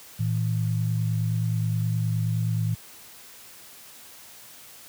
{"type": "tone pair together", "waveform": "sine", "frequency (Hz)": [112.25, 161.8], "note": ["A2", "E3"], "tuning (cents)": [35, -32], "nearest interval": "tritone", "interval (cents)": 633, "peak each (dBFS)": [-23, -28], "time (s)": [0.19, 2.75], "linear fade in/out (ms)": 10, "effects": ["white hiss -47 dBFS RMS until 4.88 s", "high-pass 60 Hz 12 dB/octave"]}